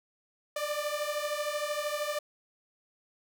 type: beating tone pair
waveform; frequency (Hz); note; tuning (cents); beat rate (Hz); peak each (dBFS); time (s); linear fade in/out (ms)
sawtooth; 587.3 / 600.3; D5 / D5; 0 / +38; 13; -30; 0.56-2.19; 5
effects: none